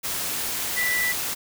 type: tone in noise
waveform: sine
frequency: 1975.5 Hz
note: B6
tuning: in tune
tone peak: -22 dBFS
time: 0.76-1.13 s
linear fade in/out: 20 ms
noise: white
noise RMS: -28 dBFS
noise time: 0.03-1.35 s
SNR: +3 dB
effects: none